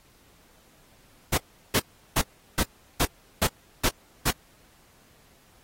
pink noise bursts, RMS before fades -23 dBFS, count 8, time 1.32-4.312 s, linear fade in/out 10 ms, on 59 ms, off 360 ms, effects pink hiss -59 dBFS RMS until 5.63 s + AAC 48 kbps

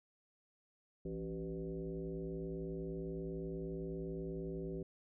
sine tone with frequency modulation, 275.4 Hz, C#4, 11 cents flat, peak -39 dBFS, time 1.05-4.83 s, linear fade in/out 5 ms, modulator 108 Hz, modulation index 1.8, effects none

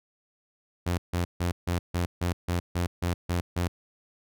sawtooth tone bursts, 87.6 Hz, F2, 6 cents sharp, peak -21 dBFS, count 11, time 0.86-3.68 s, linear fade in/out 10 ms, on 120 ms, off 150 ms, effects none

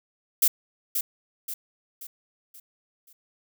violet noise with echo, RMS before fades -19 dBFS, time 0.42-0.48 s, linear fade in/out 5 ms, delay 530 ms, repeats 5, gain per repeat -7 dB, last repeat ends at 3.13 s, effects none

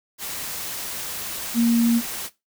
sine tone in noise, 233.4 Hz, A#3, 2 cents sharp, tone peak -15 dBFS, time 1.54-2.02 s, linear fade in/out 50 ms, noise white, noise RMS -31 dBFS, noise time 0.18-2.3 s, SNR +13 dB, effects noise-tail reverb RT60 0.2 s tail -17 dB re dry

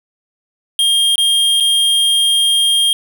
square tone with dropouts, 3220 Hz, G7, 46 cents sharp, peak -11 dBFS, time 0.79-2.93 s, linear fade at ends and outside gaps 1 ms, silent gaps 1.157-1.18 / 1.601-1.606 s, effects none

